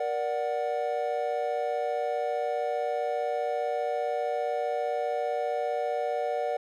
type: chord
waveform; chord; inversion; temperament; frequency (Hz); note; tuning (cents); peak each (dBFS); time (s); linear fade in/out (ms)
triangle; Bb augmented; none; equal with one note detuned; 472.1 / 587.3 / 740; Bb4 / D5 / F#5; +22 / 0 / 0; -30 / -29 / -29; 0-6.57; 5
effects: none